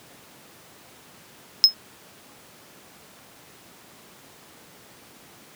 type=tone with exponential decay; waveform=triangle; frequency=5160 Hz; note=E8; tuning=38 cents flat; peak=-4 dBFS; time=1.64-1.74 s; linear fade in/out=0 ms; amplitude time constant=20 ms; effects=pink hiss -49 dBFS RMS until 5.55 s + high-pass 150 Hz 12 dB/octave